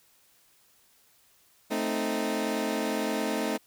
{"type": "chord", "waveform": "20% pulse", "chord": "A diminished", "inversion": "none", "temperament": "equal", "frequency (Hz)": [220, 261.6, 311.1], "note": ["A3", "C4", "Eb4"], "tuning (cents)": [0, 0, 0], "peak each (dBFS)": [-26, -28, -27], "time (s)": [1.7, 3.58], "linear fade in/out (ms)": 20, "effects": ["white hiss -63 dBFS RMS until 3.66 s"]}